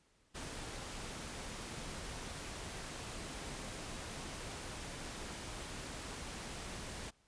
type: noise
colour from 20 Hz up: pink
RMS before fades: -45 dBFS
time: 0.34-7.11 s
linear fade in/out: 20 ms
effects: pink hiss -72 dBFS RMS until 7.27 s + resampled to 22050 Hz